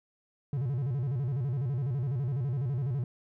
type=tone with vibrato; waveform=triangle; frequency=130.81 Hz; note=C3; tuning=in tune; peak=-26 dBFS; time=0.53-3.04 s; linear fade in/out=2 ms; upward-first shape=square; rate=12 Hz; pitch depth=160 cents each way; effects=none